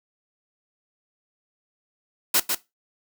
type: noise with echo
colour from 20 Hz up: white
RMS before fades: -19 dBFS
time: 2.34-2.4 s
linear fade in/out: 5 ms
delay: 150 ms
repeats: 1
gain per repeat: -5 dB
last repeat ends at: 2.55 s
effects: noise-tail reverb RT60 0.2 s tail -17 dB re dry + high-pass 200 Hz 12 dB/octave